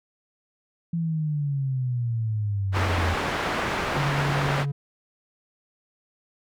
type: exponential sweep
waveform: sine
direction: down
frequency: 170.1 to 83.5 Hz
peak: -23 dBFS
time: 0.93-3.15 s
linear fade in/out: 5 ms
type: low-pass noise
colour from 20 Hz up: white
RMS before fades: -27 dBFS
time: 2.72-4.66 s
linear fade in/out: 50 ms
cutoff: 1600 Hz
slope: 12 dB/octave
type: tone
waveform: triangle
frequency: 141.6 Hz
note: C#3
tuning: 37 cents sharp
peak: -22 dBFS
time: 3.96-4.72 s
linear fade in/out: 10 ms
effects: none